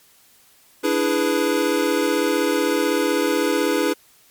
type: chord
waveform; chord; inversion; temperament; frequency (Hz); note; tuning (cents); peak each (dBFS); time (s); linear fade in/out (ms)
square; E dominant seventh; third; equal; 293.7 / 329.6 / 415.3 / 493.9; D4 / E4 / G#4 / B4; 0 / 0 / 0 / 0; -24; 0.83-3.94; 20
effects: white hiss -54 dBFS RMS until 4.3 s + MP3 96 kbps